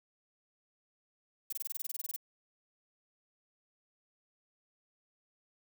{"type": "noise bursts", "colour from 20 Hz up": "violet", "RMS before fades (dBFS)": -37, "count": 14, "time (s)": [1.5, 2.163], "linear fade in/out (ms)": 5, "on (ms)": 26, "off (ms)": 23, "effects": []}